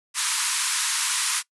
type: band-pass noise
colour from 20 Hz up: white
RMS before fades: -25 dBFS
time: 0.14-1.43 s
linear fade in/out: 50 ms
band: 910 to 11000 Hz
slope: 96 dB/octave
effects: noise-tail reverb RT60 0.1 s tail -21 dB re dry